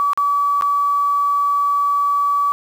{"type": "tone with dropouts", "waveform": "sine", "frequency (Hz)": 1145, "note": "D6", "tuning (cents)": -44, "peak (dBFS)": -14, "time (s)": [0, 2.52], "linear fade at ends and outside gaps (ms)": 0, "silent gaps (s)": [[0.133, 0.175], [0.611, 0.622]], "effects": ["7-bit"]}